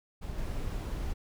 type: noise with level steps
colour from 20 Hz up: brown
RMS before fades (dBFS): -37 / -34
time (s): 0.21-1.14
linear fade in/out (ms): 20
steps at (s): 0.38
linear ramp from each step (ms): 2
effects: none